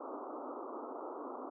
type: band-pass noise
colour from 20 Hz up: pink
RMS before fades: -44 dBFS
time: 0-1.5 s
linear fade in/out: 10 ms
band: 250 to 1300 Hz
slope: 96 dB/octave
effects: none